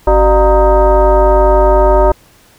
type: tone with frequency modulation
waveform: sine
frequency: 276 Hz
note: C#4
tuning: 7 cents flat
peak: -5 dBFS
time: 0.07-2.12 s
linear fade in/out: 5 ms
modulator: 326 Hz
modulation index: 2.2
effects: pink hiss -46 dBFS RMS until 2.58 s